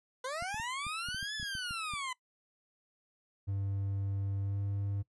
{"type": "linear two-way sweep", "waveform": "20% pulse", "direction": "up then down", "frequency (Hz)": [493.9, 1744, 999], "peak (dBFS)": -31, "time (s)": [0.24, 2.13], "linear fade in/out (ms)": 5, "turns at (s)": 1.35}
{"type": "clicks", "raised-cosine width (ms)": 5, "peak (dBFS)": -34, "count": 12, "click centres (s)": [0.424, 0.544, 0.599, 0.867, 1.087, 1.146, 1.228, 1.399, 1.429, 1.552, 1.709, 1.937]}
{"type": "tone with pitch glide", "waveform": "triangle", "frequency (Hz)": [98.6, 99.86], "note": ["G2", "G2"], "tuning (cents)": [11, 33], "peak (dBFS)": -30, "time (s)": [3.47, 5.03], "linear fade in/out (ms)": 20, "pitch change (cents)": 22, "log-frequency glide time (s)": [4.42, 4.58]}
{"effects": ["noise-tail reverb RT60 0.1 s tail -20 dB re dry", "resampled to 24000 Hz"]}